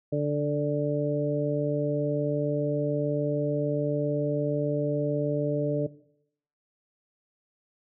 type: harmonic tone with a mistuned harmonic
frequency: 146.83 Hz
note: D3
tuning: in tune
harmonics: 1 / 2 / 3 / 4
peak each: -28 / -30 / -30 / -29 dBFS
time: 0.12-5.87 s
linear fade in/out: 10 ms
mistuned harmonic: 1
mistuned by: -16 cents
effects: noise-tail reverb RT60 0.7 s tail -18 dB re dry